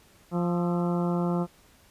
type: harmonic tone with a mistuned harmonic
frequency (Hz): 174.61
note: F3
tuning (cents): 0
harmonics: 1 / 2 / 3 / 4 / 5 / 6 / 7 / 8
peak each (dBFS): -25 / -31 / -35 / -37 / -39 / -41 / -42 / -43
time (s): 0.31-1.47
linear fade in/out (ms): 50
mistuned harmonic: 8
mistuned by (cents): -80
effects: pink hiss -58 dBFS RMS until 1.9 s + resampled to 32000 Hz